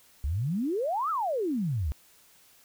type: exponential two-way sweep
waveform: sine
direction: up then down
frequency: 64 to 1358 to 64 Hz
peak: -26 dBFS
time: 0.24-1.92 s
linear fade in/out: 0 ms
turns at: 1.1 s
effects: white hiss -59 dBFS RMS until 2.64 s